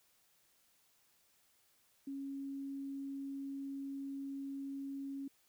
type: tone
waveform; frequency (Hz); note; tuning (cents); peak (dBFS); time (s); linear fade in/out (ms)
sine; 275.2; C#4; -12; -40; 2.07-5.28; 5
effects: white hiss -72 dBFS RMS until 5.48 s